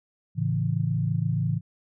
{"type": "chord", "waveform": "sine", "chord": "A major", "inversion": "none", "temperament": "equal", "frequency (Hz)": [110, 138.59, 164.81], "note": ["A2", "C#3", "E3"], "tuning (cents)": [0, 0, 0], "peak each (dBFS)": -27, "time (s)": [0.35, 1.61], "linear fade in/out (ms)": 50, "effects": []}